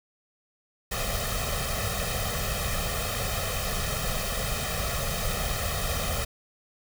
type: noise with comb filter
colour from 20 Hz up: pink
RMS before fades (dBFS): -29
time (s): 0.91-6.25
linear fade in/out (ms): 10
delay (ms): 1.6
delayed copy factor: +0.95
effects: none